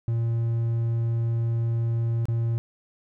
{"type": "tone with dropouts", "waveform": "triangle", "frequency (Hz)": 115.7, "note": "A#2", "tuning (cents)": -13, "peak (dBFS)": -20, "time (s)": [0.08, 2.58], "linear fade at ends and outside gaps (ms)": 0, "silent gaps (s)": [2.255, 2.284], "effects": []}